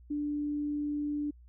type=tone; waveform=sine; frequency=293.7 Hz; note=D4; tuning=in tune; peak=-30 dBFS; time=0.1-1.31 s; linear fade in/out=10 ms; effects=added 60 Hz sine -52 dBFS peak until 1.48 s